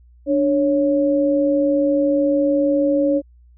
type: tone pair together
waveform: sine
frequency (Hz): 293.7 / 554.4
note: D4 / C#5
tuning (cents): 0 / 0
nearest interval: major seventh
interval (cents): 1100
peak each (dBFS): -17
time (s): 0.26-3.22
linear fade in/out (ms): 50
effects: added 60 Hz sine -46 dBFS peak until 3.57 s